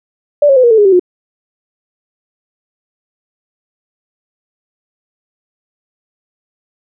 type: tone with pitch steps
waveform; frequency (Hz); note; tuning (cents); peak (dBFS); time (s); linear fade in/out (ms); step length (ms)
sine; 584 / 544.9 / 508.4 / 474.4 / 442.6 / 413 / 385.3 / 359.5; D5 / C#5 / C5 / A#4 / A4 / G#4 / G4 / F#4; -10 / -30 / -50 / +30 / +10 / -10 / -30 / -50; -4; 0.42-0.996; 5; 72
effects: none